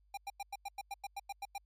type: tone bursts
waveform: square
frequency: 799 Hz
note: G5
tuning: 33 cents sharp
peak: -39 dBFS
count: 12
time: 0.14-1.581 s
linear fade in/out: 5 ms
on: 33 ms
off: 95 ms
effects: added 50 Hz sine -66 dBFS peak until 1.65 s + MP3 64 kbps